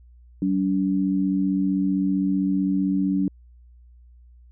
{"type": "tone pair together", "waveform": "sine", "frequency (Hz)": [190.37, 285.9], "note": ["F#3", "D4"], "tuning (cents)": [50, -46], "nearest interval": "perfect fifth", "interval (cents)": 704, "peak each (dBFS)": -22, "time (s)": [0.42, 3.28], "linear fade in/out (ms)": 2, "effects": ["added 60 Hz sine -47 dBFS peak until 4.51 s"]}